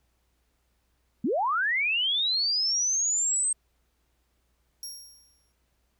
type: linear sweep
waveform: sine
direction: up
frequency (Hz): 191.5 to 8400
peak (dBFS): -23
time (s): 1.24-3.53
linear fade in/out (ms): 5
type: tone with exponential decay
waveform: 25% pulse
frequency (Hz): 5588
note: F8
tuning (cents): 0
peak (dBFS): -29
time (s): 4.83-5.52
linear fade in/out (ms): 1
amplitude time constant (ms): 150
effects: added 60 Hz sine -70 dBFS peak until 5.99 s + pink hiss -74 dBFS RMS until 5.99 s